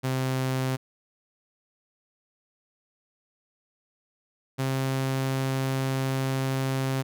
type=tone pair in turn; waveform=sawtooth; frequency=130.81 / 133.25 Hz; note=C3 / C3; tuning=0 / +32 cents; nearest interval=unison; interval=32 cents; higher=second; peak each=-21 dBFS; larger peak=neither; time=0.03-0.77 / 4.58-7.03 s; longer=second; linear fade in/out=20 ms; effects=none